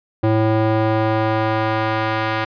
square tone with band-pass filter sweep, 110 Hz, A2, in tune, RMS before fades -18 dBFS, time 0.23-2.45 s, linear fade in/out 10 ms, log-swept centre 420 to 1500 Hz, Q 0.78, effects resampled to 11025 Hz

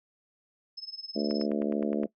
sine tone with tremolo, 5200 Hz, E8, 24 cents flat, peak -35 dBFS, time 0.77-1.46 s, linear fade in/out 10 ms, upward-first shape sine, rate 19 Hz, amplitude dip 95%
harmonic tone, 72.9 Hz, D2, 12 cents flat, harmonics 3 / 4 / 5 / 6 / 7 / 8 / 9, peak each -30 / -32 / -34 / -36 / -37 / -38 / -39 dBFS, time 1.15-2.07 s, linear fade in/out 20 ms
click train, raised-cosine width 0.5 ms, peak -28 dBFS, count 8, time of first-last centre 1.31-2.034 s, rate 9.67 Hz
effects noise-tail reverb RT60 0.1 s tail -20 dB re dry

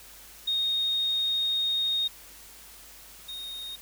sine / triangle tone pair in turn, 3714 / 3714 Hz, A#7 / A#7, -7 / -7 cents, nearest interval unison, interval 0 cents, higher neither, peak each -24 / -34 dBFS, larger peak first, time 0.47-2.08 / 3.28-3.76 s, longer first, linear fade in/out 10 ms, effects added 50 Hz sine -58 dBFS peak until 3.81 s + white hiss -49 dBFS RMS until 3.81 s

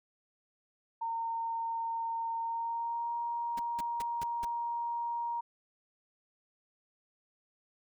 sine tone with pitch glide, 916 to 940.7 Hz, A#5 to A#5, -31 to +15 cents, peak -32 dBFS, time 1.01-5.41 s, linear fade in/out 10 ms, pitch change +46 cents, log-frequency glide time 2.39-3.15 s
pink noise bursts, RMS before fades -43 dBFS, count 5, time 3.57-4.45 s, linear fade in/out 5 ms, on 24 ms, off 190 ms
effects none

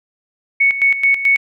sine tone with tremolo, 2217 Hz, C#7, in tune, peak -9 dBFS, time 0.6-1.37 s, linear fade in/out 10 ms, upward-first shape square, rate 4.6 Hz, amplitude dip 70%, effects none

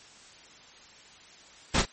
pink noise with echo, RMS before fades -23 dBFS, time 1.74-1.82 s, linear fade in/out 10 ms, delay 35 ms, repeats 1, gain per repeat -9 dB, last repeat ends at 1.855 s, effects white hiss -52 dBFS RMS until 1.92 s + MP3 32 kbps

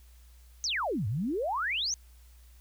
sine exponential two-way sweep, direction down then up, 6530 to 94.9 to 6530 Hz, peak -28 dBFS, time 0.64-1.94 s, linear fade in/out 0 ms, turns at 1.07 s, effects added 60 Hz sine -52 dBFS peak until 2.6 s + white hiss -64 dBFS RMS until 2.6 s

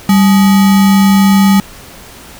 sine tone with sample-and-hold, 196 Hz, G3, in tune, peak -4 dBFS, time 0.09-1.6 s, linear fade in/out 2 ms, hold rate 1050 Hz, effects pink hiss -34 dBFS RMS until 2.39 s

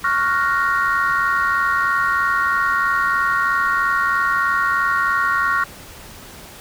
sine chord, Gb major seventh, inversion second, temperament equal, 1108.7 / 1396.9 / 1480 / 1864.7 Hz, Db6 / F6 / Gb6 / Bb6, 0 / 0 / 0 / 0 cents, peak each -19 / -19 / -24 / -22 dBFS, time 0.04-5.64 s, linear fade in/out 5 ms, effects tanh soft clip ceiling -8 dBFS + pink hiss -39 dBFS RMS until 6.6 s

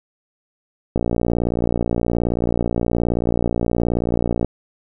click train, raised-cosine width 2 ms, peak -6 dBFS, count 206, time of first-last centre 0.96-4.446 s, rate 58.8 Hz, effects none

